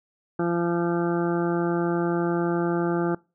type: harmonic tone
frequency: 171.7 Hz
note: F3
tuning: 29 cents flat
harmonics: 1 / 2 / 3 / 4 / 5 / 7 / 8 / 9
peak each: -27 / -24 / -34 / -34 / -35 / -37 / -37 / -39 dBFS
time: 0.39-3.15 s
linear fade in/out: 5 ms
effects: noise-tail reverb RT60 0.3 s tail -24 dB re dry